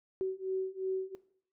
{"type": "beating tone pair", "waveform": "sine", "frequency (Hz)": [377, 379.8], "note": ["F#4", "F#4"], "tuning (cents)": [32, 45], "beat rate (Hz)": 2.8, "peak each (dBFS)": [-36, -34], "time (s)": [0.21, 1.15], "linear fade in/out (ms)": 0, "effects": ["noise-tail reverb RT60 0.6 s tail -17 dB re dry"]}